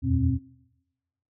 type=tone cluster; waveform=sine; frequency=81.2 / 89.5 / 121.7 / 265.6 Hz; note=E2 / F2 / B2 / C4; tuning=-26 / +43 / -25 / +26 cents; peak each=-26 dBFS; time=0.02-0.39 s; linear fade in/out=50 ms; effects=noise-tail reverb RT60 1.0 s tail -21 dB re dry